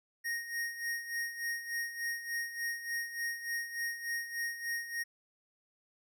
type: tone with tremolo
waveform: square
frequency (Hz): 1864.7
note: A#6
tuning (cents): 0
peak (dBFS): -33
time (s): 0.24-5.04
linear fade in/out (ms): 20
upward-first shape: sine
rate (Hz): 3.4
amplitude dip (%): 70
effects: none